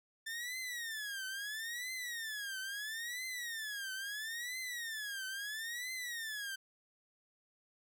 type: tone with vibrato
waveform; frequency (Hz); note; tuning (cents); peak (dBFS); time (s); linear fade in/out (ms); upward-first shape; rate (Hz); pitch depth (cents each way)
sawtooth; 1776; A6; +16; -36; 0.26-6.56; 10; triangle; 0.75; 270
effects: none